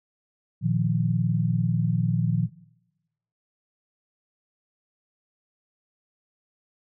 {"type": "chord", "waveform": "sine", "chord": "Bb suspended fourth", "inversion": "none", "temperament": "equal with one note detuned", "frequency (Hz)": [116.54, 154.4, 174.61], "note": ["Bb2", "Eb3", "F3"], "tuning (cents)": [0, -13, 0], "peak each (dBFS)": -25, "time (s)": [0.61, 2.49], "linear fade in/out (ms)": 50, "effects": ["noise-tail reverb RT60 1.0 s tail -22 dB re dry"]}